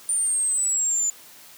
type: exponential sweep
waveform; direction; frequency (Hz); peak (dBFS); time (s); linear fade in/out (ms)
sine; down; 9140 to 7040; -20; 0.09-1.1; 2
effects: white hiss -47 dBFS RMS until 1.57 s + high-pass 100 Hz 12 dB/octave